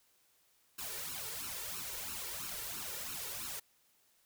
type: noise with flanger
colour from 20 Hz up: white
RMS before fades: -42 dBFS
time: 0.78-3.6 s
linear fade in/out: 10 ms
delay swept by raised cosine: 0.72 to 2.22 ms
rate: 3 Hz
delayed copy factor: +0.75
effects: white hiss -71 dBFS RMS until 4.25 s